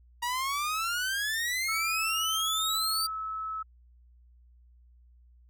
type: exponential sweep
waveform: sawtooth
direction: up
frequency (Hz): 947 to 4705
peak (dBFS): -25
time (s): 0.22-3.07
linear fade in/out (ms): 10
type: tone with pitch glide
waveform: sine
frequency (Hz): 1318.5 to 1298.8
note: E6 to E6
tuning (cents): 0 to -26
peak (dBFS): -32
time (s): 1.68-3.63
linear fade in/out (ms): 10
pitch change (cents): -26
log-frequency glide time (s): 1.9-2.44
effects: added 60 Hz sine -55 dBFS peak until 5.49 s